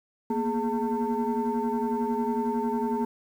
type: tone cluster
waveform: sine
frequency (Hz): 230 / 241 / 418 / 899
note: A#3 / B3 / G#4 / A5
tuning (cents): -23 / -42 / +11 / +37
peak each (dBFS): -29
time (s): 0.3-3.05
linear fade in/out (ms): 5
effects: tanh soft clip ceiling -19 dBFS + 9-bit